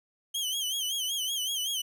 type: tone with vibrato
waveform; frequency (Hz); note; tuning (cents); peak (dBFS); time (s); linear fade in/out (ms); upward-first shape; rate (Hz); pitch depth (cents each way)
sawtooth; 3136; G7; 0; -26; 0.34-1.82; 10; sine; 5.3; 100
effects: none